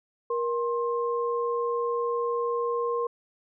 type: tone pair together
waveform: sine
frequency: 472.9 / 1060.2 Hz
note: A#4 / C6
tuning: +25 / +23 cents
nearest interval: octave + major second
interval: 1398 cents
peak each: -26 / -30 dBFS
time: 0.3-3.07 s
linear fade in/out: 5 ms
effects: none